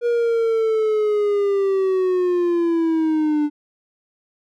triangle linear sweep, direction down, 478.7 to 293.7 Hz, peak -14 dBFS, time 0.01-3.5 s, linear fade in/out 50 ms, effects none

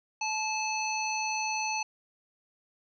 harmonic tone, 868 Hz, A5, 24 cents flat, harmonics 1 / 3 / 5 / 7, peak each -32 / -33 / -39 / -37 dBFS, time 0.21-1.83 s, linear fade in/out 5 ms, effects none

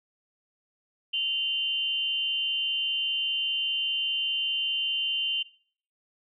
sine tone pair together, 2800 / 3075 Hz, F7 / G7, +4 / -34 cents, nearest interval major second, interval 162 cents, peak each -28 dBFS, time 1.13-5.43 s, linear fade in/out 10 ms, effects noise-tail reverb RT60 0.5 s tail -19 dB re dry

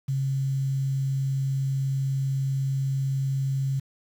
sine tone with quantisation, 135.4 Hz, C#3, 40 cents flat, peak -23 dBFS, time 0.08-3.8 s, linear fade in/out 10 ms, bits 8, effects none

